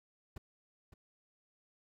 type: noise with echo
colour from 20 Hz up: brown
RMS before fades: -44 dBFS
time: 0.36-0.38 s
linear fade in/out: 5 ms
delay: 560 ms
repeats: 1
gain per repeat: -11 dB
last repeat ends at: 0.94 s
effects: none